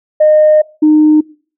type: tone pair in turn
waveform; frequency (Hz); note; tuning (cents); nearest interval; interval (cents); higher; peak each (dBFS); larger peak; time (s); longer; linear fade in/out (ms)
sine; 613 / 306.1; D#5 / D#4; -26 / -28; octave; 1202; first; -3; neither; 0.2-0.62 / 0.82-1.21; first; 10
effects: noise-tail reverb RT60 0.4 s tail -22 dB re dry + tanh soft clip ceiling 0 dBFS